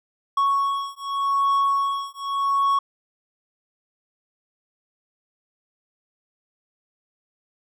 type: beating tone pair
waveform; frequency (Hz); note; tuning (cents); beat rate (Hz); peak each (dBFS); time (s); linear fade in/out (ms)
triangle; 1108.7 / 1109.55; C#6 / C#6; 0 / +1; 0.85; -21; 0.37-2.79; 5
effects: none